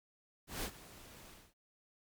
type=noise with ADSR envelope; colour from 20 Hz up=pink; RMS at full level=-38 dBFS; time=0.47-1.54 s; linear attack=160 ms; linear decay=76 ms; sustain=-17 dB; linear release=240 ms; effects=MP3 96 kbps